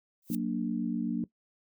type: noise with exponential growth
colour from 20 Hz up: violet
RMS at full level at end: -35 dBFS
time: 0.22-0.35 s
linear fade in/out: 2 ms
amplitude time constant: 28 ms
type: chord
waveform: sine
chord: Gb augmented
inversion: none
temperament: equal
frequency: 185 / 233.1 / 293.7 Hz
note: Gb3 / Bb3 / D4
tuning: 0 / 0 / 0 cents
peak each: -34 / -31 / -34 dBFS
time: 0.3-1.24 s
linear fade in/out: 2 ms
effects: noise-tail reverb RT60 0.1 s tail -19 dB re dry